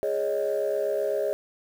sine chord, Ab suspended fourth, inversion none, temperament equal, 415.3 / 554.4 / 622.3 Hz, Ab4 / Db5 / Eb5, 0 / 0 / 0 cents, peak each -27 dBFS, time 0.03-1.33 s, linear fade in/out 0 ms, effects tanh soft clip ceiling -18 dBFS + 8-bit

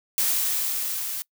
blue noise with level ramp, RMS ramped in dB -22 to -31 dBFS, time 0.18-1.22 s, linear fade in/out 0 ms, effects noise-tail reverb RT60 0.1 s tail -24 dB re dry

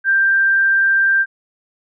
sine tone, 1579 Hz, G6, 12 cents sharp, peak -11 dBFS, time 0.04-1.26 s, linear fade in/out 50 ms, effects none

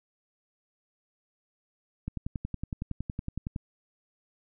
click train, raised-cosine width 5 ms, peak -20 dBFS, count 17, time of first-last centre 2.08-3.561 s, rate 10.8 Hz, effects none

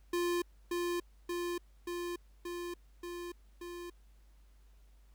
square tone with echo, 349.2 Hz, F4, in tune, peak -31 dBFS, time 0.13-0.42 s, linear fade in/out 5 ms, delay 580 ms, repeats 6, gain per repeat -2 dB, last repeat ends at 3.9 s, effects added 50 Hz sine -58 dBFS peak until 5.14 s + pink hiss -73 dBFS RMS until 5.14 s

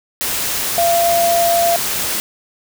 sine tone in noise, 684 Hz, F5, 36 cents flat, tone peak -12 dBFS, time 0.78-1.76 s, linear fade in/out 0 ms, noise white, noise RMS -20 dBFS, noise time 0.21-2.2 s, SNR +5 dB, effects none

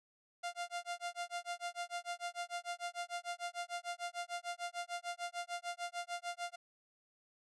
sawtooth tone with tremolo, 698.5 Hz, F5, in tune, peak -33 dBFS, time 0.43-6.56 s, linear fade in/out 10 ms, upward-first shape sine, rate 6.7 Hz, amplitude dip 100%, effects resampled to 22050 Hz

